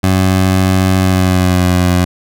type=tone with pitch glide; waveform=20% pulse; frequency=94 to 89.76 Hz; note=F#2 to F2; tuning=+28 to +48 cents; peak=-4 dBFS; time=0.03-2.05 s; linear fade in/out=10 ms; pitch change=-80 cents; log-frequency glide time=1-1.73 s; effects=none